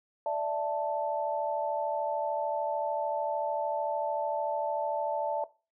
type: chord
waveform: sine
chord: D suspended second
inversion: none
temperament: just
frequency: 587.3 / 660.7 / 881 Hz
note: D5 / E5 / A5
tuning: 0 / +4 / +2 cents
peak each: -32 dBFS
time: 0.26-5.44 s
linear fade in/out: 2 ms
effects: noise-tail reverb RT60 0.3 s tail -18 dB re dry